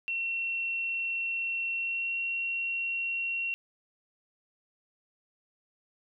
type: tone with pitch glide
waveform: sine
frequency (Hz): 2719 to 2736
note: F7 to F7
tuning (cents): -47 to -36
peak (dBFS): -29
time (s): 0.08-3.54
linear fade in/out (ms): 0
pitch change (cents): +11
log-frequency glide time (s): 1.73-2.17
effects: none